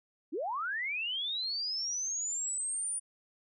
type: linear sweep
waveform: sine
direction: up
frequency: 257.4 to 9520 Hz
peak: -32 dBFS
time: 0.32-3 s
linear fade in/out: 20 ms
effects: none